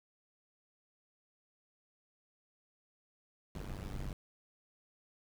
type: noise with amplitude modulation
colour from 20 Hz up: brown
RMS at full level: -37 dBFS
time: 3.55-4.13 s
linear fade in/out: 2 ms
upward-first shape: sine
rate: 97.4 Hz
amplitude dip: 95%
effects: none